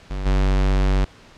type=tone with level steps; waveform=square; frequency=47.83 Hz; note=G1; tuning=42 cents flat; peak=-25 / -16 dBFS; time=0.1-1.05 s; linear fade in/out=10 ms; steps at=0.25 s; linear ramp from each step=20 ms; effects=pink hiss -47 dBFS RMS until 1.37 s + low-pass 5000 Hz 12 dB/octave